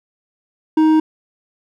triangle tone with hard clipping, 313.7 Hz, D#4, 14 cents sharp, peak -11 dBFS, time 0.77-1 s, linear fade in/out 5 ms, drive 10 dB, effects none

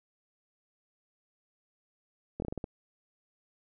slowing click train, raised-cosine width 2 ms, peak -22 dBFS, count 7, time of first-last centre 2.4-2.642 s, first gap 22 ms, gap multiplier 1.24, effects none

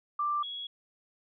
sine tone pair in turn, 1180 / 3338 Hz, D6 / G#7, +8 / +8 cents, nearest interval octave + tritone, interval 1800 cents, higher second, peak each -27 / -36 dBFS, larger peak first, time 0.19-0.43 / 0.43-0.67 s, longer neither, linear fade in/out 5 ms, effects none

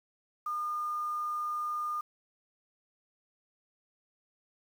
sine tone with quantisation, 1214 Hz, D#6, 43 cents flat, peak -31 dBFS, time 0.46-2.01 s, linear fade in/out 5 ms, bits 9, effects none

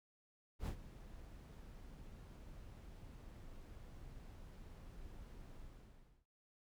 brown noise with ADSR envelope, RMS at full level -39 dBFS, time 0.59-6.26 s, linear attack 75 ms, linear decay 89 ms, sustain -15 dB, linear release 690 ms, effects none

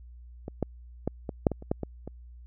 clicks, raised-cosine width 2 ms, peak -22 / -13 / -14 / -19 / -6 / -18 / -30 / -12 / -18 / -24 dBFS, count 10, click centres 0.481 / 0.627 / 1.076 / 1.292 / 1.468 / 1.517 / 1.624 / 1.715 / 1.833 / 2.076 s, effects added 60 Hz sine -45 dBFS peak until 2.46 s

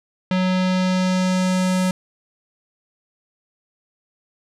square tone with low-pass filter sweep, 184.8 Hz, F#3, 2 cents flat, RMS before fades -19 dBFS, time 0.31-1.91 s, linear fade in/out 2 ms, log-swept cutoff 3500 to 10000 Hz, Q 1.3, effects none

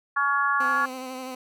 harmonic tone, 281.3 Hz, C#4, 26 cents sharp, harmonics 3 / 4 / 5 / 6, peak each -33 / -23 / -26 / -27 dBFS, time 0.16-0.86 s, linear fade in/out 10 ms
15% pulse tone with vibrato, 258 Hz, C4, 24 cents flat, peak -27 dBFS, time 0.6-1.35 s, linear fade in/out 5 ms, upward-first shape sine, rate 12 Hz, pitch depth 28 cents each way
effects none

